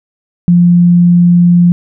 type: tone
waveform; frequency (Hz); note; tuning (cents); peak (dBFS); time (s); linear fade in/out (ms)
sine; 174.61; F3; 0; -3; 0.48-1.72; 0
effects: none